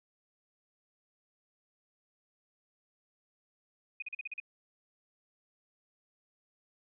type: tone bursts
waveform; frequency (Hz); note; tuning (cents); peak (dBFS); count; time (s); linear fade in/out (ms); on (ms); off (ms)
sine; 2489; D#7; 0; -36; 7; 4-4.401; 5; 23; 40
effects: none